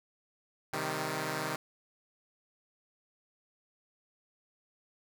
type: chord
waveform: 5% pulse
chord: C minor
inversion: none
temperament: equal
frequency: 130.81 / 155.56 / 196 Hz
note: C3 / Eb3 / G3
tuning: 0 / 0 / 0 cents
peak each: -27 / -24 / -29 dBFS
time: 0.73-1.56 s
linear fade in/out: 2 ms
effects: none